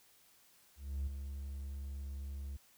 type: tone with ADSR envelope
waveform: triangle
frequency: 69.3 Hz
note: C#2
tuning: in tune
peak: -30 dBFS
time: 0.76-2.57 s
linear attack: 310 ms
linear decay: 7 ms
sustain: -8 dB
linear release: 9 ms
effects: tanh soft clip ceiling -29 dBFS + white hiss -66 dBFS RMS until 2.77 s